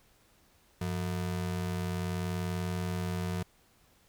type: ring-modulated tone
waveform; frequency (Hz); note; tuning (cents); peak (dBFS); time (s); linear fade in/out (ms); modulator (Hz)
square; 136.3; C#3; -29; -29; 0.81-3.43; 5; 40.3
effects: pink hiss -65 dBFS RMS until 4.08 s